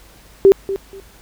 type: tone with echo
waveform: sine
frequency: 390.7 Hz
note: G4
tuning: 6 cents flat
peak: -4 dBFS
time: 0.45-0.52 s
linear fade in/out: 0 ms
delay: 240 ms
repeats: 2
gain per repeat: -14 dB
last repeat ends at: 1 s
effects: added 50 Hz sine -47 dBFS peak until 1.21 s + pink hiss -47 dBFS RMS until 1.21 s